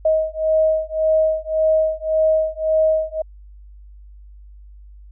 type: beating tone pair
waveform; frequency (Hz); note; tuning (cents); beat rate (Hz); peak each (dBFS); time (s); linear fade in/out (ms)
sine; 630 / 631.8; D#5 / D#5; +21 / +26; 1.8; -18; 0.05-3.22; 5
effects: added 50 Hz sine -39 dBFS peak until 5.11 s